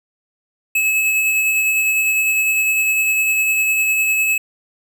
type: tone with tremolo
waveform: square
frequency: 2588 Hz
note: E7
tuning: 32 cents flat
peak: -14 dBFS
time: 0.75-4.38 s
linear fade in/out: 5 ms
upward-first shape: sine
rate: 9.9 Hz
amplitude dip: 25%
effects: none